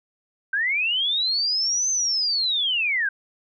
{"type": "linear two-way sweep", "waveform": "sine", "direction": "up then down", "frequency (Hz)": [1532, 6272, 1532], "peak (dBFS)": -20, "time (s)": [0.53, 3.09], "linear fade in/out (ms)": 5, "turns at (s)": 1.9, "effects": []}